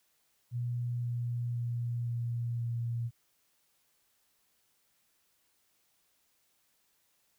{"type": "tone with pitch steps", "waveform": "sine", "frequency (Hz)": [121, 120.16, 119.33, 118.51, 117.69], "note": ["B2", "B2", "A#2", "A#2", "A#2"], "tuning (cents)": [-35, -47, 41, 29, 17], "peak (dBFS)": -31, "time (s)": [0.51, 3.11], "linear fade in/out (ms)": 50, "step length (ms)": 520, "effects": ["white hiss -73 dBFS RMS until 7.38 s"]}